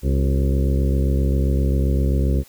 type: harmonic tone with a mistuned harmonic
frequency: 67.6 Hz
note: C#2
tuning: 43 cents flat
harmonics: 1 / 2 / 3 / 4 / 5 / 6 / 7 / 8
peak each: -17 / -23 / -27 / -29 / -31 / -33 / -34 / -35 dBFS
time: 0.02-2.44 s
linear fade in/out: 50 ms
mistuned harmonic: 5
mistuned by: +74 cents
effects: white hiss -50 dBFS RMS until 2.48 s